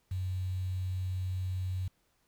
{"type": "tone with quantisation", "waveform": "sine", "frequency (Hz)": 92.5, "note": "F#2", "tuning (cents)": 0, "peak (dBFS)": -31, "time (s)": [0.11, 1.88], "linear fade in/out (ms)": 5, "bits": 9, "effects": ["pink hiss -73 dBFS RMS until 2.27 s"]}